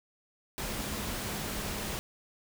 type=tone in noise; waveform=sine; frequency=207.7 Hz; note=G#3; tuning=in tune; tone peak=-44 dBFS; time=0.58-1.99 s; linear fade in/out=0 ms; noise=pink; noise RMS=-36 dBFS; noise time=0.58-1.99 s; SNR=-11 dB; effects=none